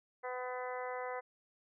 harmonic tone, 251.4 Hz, B3, 31 cents sharp, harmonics 2 / 3 / 4 / 5 / 6 / 7 / 8, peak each -41 / -44 / -45 / -49 / -51 / -52 / -49 dBFS, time 0.23-1.21 s, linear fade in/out 20 ms, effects none

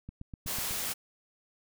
click train, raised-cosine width 5 ms, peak -29 dBFS, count 6, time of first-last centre 0.09-0.71 s, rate 8.07 Hz
white noise, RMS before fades -34 dBFS, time 0.46-0.94 s, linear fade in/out 20 ms
effects none

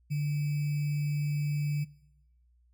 sine tone with sample-and-hold, 146.83 Hz, D3, in tune, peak -27 dBFS, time 0.1-1.85 s, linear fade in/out 20 ms, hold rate 2450 Hz, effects noise-tail reverb RT60 1.0 s tail -22 dB re dry + added 60 Hz sine -62 dBFS peak until 2.73 s

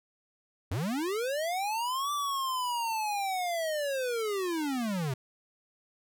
square linear two-way sweep, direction up then down, 78.6 to 1174.7 to 124.2 Hz, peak -30 dBFS, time 0.71-5.14 s, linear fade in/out 5 ms, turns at 2.12 s, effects none

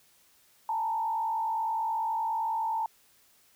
sine tone with frequency modulation, 894 Hz, A5, 27 cents sharp, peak -27 dBFS, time 0.69-2.86 s, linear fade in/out 2 ms, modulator 49.6 Hz, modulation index 0.74, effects white hiss -63 dBFS RMS until 3.55 s

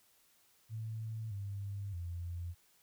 sine tone with pitch steps, 110.9 / 99.8 / 86.4 Hz, A2 / G2 / F2, +14 / +32 / -18 cents, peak -38 dBFS, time 0.69-2.55 s, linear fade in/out 50 ms, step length 620 ms, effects white hiss -69 dBFS RMS until 2.82 s

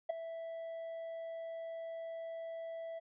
triangle tone with ADSR envelope, 659.3 Hz, E5, in tune, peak -25 dBFS, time 0.09-3 s, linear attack 12 ms, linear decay 6 ms, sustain -14 dB, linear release 21 ms, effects tanh soft clip ceiling -25 dBFS + resampled to 8000 Hz

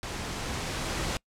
pink noise with level ramp, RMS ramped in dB -36 to -30 dBFS, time 0.03-1.17 s, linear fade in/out 0 ms, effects noise-tail reverb RT60 0.1 s tail -25 dB re dry + low-pass 8000 Hz 12 dB/octave

